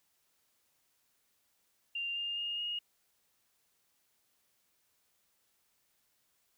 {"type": "tone with pitch steps", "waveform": "sine", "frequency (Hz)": [2787, 2813, 2839, 2865], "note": ["F7", "F7", "F7", "F7"], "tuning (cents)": [-4, 12, 28, 44], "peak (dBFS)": -34, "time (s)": [1.95, 2.79], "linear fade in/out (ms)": 5, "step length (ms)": 210, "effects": ["white hiss -75 dBFS RMS until 6.57 s"]}